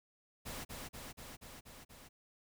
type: noise with echo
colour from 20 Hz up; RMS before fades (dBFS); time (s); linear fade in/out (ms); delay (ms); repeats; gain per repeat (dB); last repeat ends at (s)
pink; -44; 0.45-0.65; 20; 240; 6; -2; 2.09
effects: none